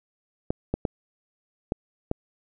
clicks, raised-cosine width 2 ms, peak -11 dBFS, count 5, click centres 0.505 / 0.74 / 0.852 / 1.721 / 2.114 s, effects none

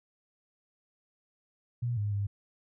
sine tone with pitch steps, 120.3 / 103.5 / 100.9 Hz, B2 / G#2 / G#2, -45 / -5 / -49 cents, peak -28 dBFS, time 1.82-2.27 s, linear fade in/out 10 ms, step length 150 ms, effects none

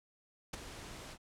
pink noise with ADSR envelope, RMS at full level -37 dBFS, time 0.53-1.18 s, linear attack 8 ms, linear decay 13 ms, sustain -11 dB, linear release 59 ms, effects low-pass 9000 Hz 12 dB/octave

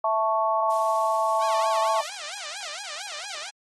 sine chord, A major, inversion second, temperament equal, 659.3 / 880 / 1108.7 Hz, E5 / A5 / C#6, 0 / 0 / 0 cents, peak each -25 dBFS, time 0.04-2.01 s, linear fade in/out 5 ms
violet noise, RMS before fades -35 dBFS, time 0.7-2.09 s, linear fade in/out 10 ms
5% pulse tone with vibrato, 698.5 Hz, F5, in tune, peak -22 dBFS, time 1.4-3.51 s, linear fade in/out 20 ms, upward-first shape sine, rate 4.4 Hz, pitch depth 300 cents each way
effects low-pass 8000 Hz 12 dB/octave + AAC 32 kbps

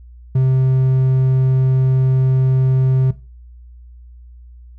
triangle tone, 130.81 Hz, C3, in tune, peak -9 dBFS, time 0.35-3.11 s, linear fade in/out 5 ms, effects noise-tail reverb RT60 0.3 s tail -17 dB re dry + added 60 Hz sine -37 dBFS peak until 4.78 s

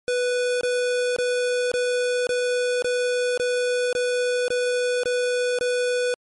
square tone bursts, 493.9 Hz, B4, in tune, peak -21 dBFS, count 11, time 0.08-6.14 s, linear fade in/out 0 ms, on 530 ms, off 23 ms, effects MP3 48 kbps

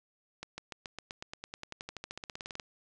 accelerating click train, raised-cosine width 0.2 ms, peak -23 dBFS, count 26, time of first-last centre 0.43-2.598 s, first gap 150 ms, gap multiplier 0.95, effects resampled to 22050 Hz

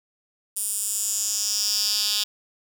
10% pulse tone with high-pass filter sweep, 207.7 Hz, G#3, in tune, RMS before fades -25 dBFS, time 0.56-2.24 s, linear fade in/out 10 ms, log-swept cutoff 9500 to 4000 Hz, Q 3.5, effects none

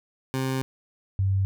20% pulse / sine tone pair in turn, 132 / 96.71 Hz, C3 / G2, +16 / -23 cents, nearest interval perfect fourth, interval 539 cents, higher first, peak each -20 dBFS, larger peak neither, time 0.34-0.62 / 1.19-1.45 s, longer first, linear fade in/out 0 ms, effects none

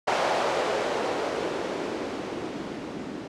violet noise with low-pass filter sweep, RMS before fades -29 dBFS, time 0.07-3.28 s, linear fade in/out 10 ms, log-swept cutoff 660 to 240 Hz, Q 1.8, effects low-pass 7000 Hz 12 dB/octave

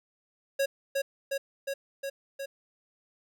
square tone with echo, 550 Hz, C#5, 14 cents flat, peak -25 dBFS, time 0.59-0.66 s, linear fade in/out 10 ms, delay 360 ms, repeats 5, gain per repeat -2 dB, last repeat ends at 2.46 s, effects none

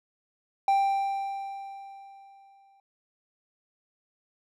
triangle tone with exponential decay, 787 Hz, G5, 7 cents sharp, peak -17 dBFS, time 0.68-2.8 s, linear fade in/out 2 ms, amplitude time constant 460 ms, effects none

